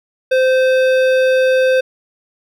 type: tone with hard clipping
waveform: sine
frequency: 518 Hz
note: C5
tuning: 17 cents flat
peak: -12 dBFS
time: 0.31-1.81 s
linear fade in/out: 10 ms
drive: 13 dB
effects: none